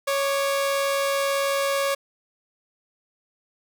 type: tone pair together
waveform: sawtooth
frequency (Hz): 554.4 / 1187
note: C#5 / D6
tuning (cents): 0 / +18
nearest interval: octave + minor second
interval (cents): 1318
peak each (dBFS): -18 / -28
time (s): 0.07-1.95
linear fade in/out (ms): 10
effects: none